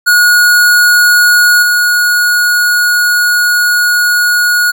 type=tone with level steps; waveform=square; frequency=1449 Hz; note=F#6; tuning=37 cents flat; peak=-5 / -8 dBFS; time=0.06-4.72 s; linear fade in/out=20 ms; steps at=1.62 s; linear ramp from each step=10 ms; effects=none